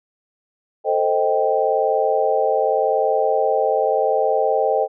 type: chord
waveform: sine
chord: A half-diminished seventh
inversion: none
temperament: equal with one note detuned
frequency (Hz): 442.5 / 523.3 / 622.3 / 784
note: A4 / C5 / Eb5 / G5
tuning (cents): +10 / 0 / 0 / 0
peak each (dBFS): -21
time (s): 0.84-4.88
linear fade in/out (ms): 50
effects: none